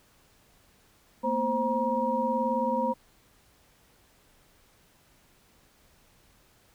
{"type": "tone cluster", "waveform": "sine", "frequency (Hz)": [226, 244.6, 525, 950], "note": ["A3", "B3", "C5", "A#5"], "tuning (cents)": [47, -16, 6, 33], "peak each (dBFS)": [-32, -33, -29, -28], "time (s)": [1.23, 2.94], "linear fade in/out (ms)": 20, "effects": ["pink hiss -62 dBFS RMS until 6.74 s"]}